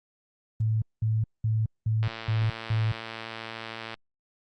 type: tone bursts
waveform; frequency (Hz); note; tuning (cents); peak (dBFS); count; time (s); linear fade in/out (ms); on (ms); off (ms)
sine; 110; A2; 0; -22; 6; 0.6-2.92; 5; 220; 200
type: click train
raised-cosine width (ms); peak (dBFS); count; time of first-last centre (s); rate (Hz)
0.3; -20; 217; 2.03-3.942; 113
effects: Opus 24 kbps